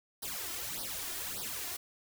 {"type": "noise with flanger", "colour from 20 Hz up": "white", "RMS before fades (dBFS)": -39, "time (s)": [0.22, 1.77], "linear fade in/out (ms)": 10, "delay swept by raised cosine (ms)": [0.2, 2.9], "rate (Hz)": 1.7, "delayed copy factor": 1, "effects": []}